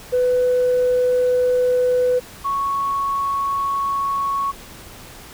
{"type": "tone pair in turn", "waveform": "sine", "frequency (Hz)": [498.7, 1108], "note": ["B4", "C#6"], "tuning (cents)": [17, -1], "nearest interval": "octave + major second", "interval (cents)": 1382, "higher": "second", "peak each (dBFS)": [-13, -18], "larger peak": "first", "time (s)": [[0.12, 2.2], [2.44, 4.52]], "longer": "neither", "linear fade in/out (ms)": 20, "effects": ["tanh soft clip ceiling -11 dBFS", "pink hiss -40 dBFS RMS until 5.33 s"]}